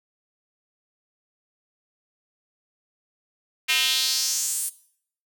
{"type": "tone with high-pass filter sweep", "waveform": "square", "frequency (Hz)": 142.5, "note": "C#3", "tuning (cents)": 48, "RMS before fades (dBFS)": -24, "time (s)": [3.68, 4.7], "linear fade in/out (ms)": 20, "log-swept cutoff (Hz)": [2500, 10000], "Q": 2.7, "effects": ["noise-tail reverb RT60 0.6 s tail -18 dB re dry"]}